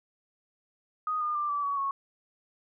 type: tone with pitch steps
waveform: sine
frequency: 1244.5 / 1214.7 / 1185.6 / 1157.1 / 1129.4 / 1102.3 Hz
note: D#6 / D#6 / D6 / D6 / C#6 / C#6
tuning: 0 / -42 / +16 / -26 / +32 / -10 cents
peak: -27 dBFS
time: 1.07-1.91 s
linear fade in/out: 2 ms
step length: 140 ms
effects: none